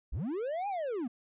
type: linear two-way sweep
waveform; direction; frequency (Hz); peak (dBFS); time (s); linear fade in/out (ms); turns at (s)
triangle; up then down; 33.74 to 832 to 217; -30; 0.12-1.08; 10; 0.68
effects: resampled to 8000 Hz